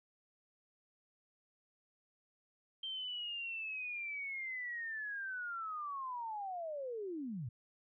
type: linear sweep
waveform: sine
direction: down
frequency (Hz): 3152 to 105.5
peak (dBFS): -39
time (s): 2.83-7.49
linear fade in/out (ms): 5
effects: none